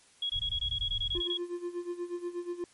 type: tone bursts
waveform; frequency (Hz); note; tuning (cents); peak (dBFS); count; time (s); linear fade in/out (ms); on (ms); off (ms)
sine; 3322; G#7; 0; -29; 12; 0.22-1.374; 5; 76; 22
type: low-pass noise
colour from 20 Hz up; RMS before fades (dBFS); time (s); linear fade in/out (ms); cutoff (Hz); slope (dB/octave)
pink; -39; 0.31-1.23; 50; 100; 24
type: tone with tremolo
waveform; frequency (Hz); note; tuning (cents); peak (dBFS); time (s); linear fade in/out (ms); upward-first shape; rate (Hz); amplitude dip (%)
triangle; 350; F4; +4; -29; 1.15-2.64; 0; sine; 8.3; 80
effects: white hiss -61 dBFS RMS until 2.73 s + MP3 48 kbps